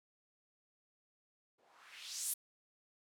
violet noise with low-pass filter sweep, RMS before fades -45 dBFS, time 1.58-2.34 s, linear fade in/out 10 ms, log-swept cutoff 470 to 12000 Hz, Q 2, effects none

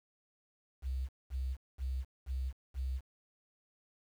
sine tone bursts, 65.1 Hz, C2, 8 cents flat, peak -33 dBFS, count 5, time 0.82-3.01 s, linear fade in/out 50 ms, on 270 ms, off 210 ms, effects 10-bit

